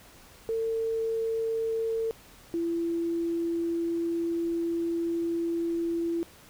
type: tone pair in turn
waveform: sine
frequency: 450.7 / 336.5 Hz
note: A4 / E4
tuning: +42 / +36 cents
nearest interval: perfect fourth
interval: 506 cents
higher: first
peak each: -26 dBFS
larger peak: neither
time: 0.49-2.11 / 2.54-6.23 s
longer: second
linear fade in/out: 0 ms
effects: pink hiss -53 dBFS RMS until 6.49 s